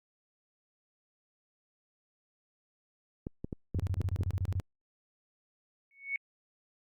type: clicks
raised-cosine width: 3 ms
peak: -23 dBFS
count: 7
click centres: 3.269 / 3.445 / 3.528 / 3.747 / 3.788 / 4.006 / 4.21 s
type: tone bursts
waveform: sine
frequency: 92.5 Hz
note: F#2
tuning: in tune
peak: -28 dBFS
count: 12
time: 3.75-4.599 s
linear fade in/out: 0 ms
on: 46 ms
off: 27 ms
type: tone with exponential growth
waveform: sine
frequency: 2217 Hz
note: C#7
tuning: in tune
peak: -27 dBFS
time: 5.91-6.16 s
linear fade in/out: 1 ms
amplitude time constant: 53 ms
effects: Opus 48 kbps